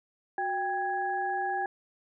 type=tone cluster; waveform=sine; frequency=368.5 / 792 / 1667 Hz; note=F#4 / G5 / G#6; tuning=-7 / +18 / +6 cents; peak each=-37 / -29 / -35 dBFS; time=0.38-1.66 s; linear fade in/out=2 ms; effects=none